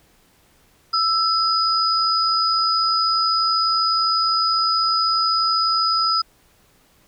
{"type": "tone pair together", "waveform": "sine", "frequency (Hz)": [1318.5, 4978], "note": ["E6", "D#8"], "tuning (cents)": [0, 0], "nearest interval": "octave + major seventh", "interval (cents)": 2300, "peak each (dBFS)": -19, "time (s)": [0.93, 6.22], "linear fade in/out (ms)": 10, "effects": ["pink hiss -57 dBFS RMS until 7.07 s"]}